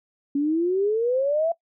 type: exponential sweep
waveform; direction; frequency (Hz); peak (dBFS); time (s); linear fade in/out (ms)
sine; up; 277.2 to 680; -19; 0.35-1.52; 5
effects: noise-tail reverb RT60 0.1 s tail -20 dB re dry